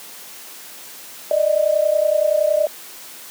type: tone pair together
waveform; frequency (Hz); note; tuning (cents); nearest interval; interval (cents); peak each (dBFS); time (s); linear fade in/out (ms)
sine; 595 / 625.7; D5 / D#5; +22 / +10; minor second; 88; -17; 1.31-2.67; 2
effects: white hiss -38 dBFS RMS until 3.3 s + high-pass 200 Hz 12 dB/octave